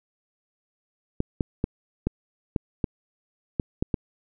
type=clicks; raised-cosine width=3 ms; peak=-10 dBFS; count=9; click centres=1.204 / 1.408 / 1.641 / 2.07 / 2.562 / 2.842 / 3.598 / 3.825 / 3.942 s; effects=none